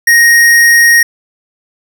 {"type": "tone", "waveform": "square", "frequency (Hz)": 1870, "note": "A#6", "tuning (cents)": 5, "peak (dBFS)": -4, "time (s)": [0.07, 1.03], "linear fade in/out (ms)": 5, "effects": []}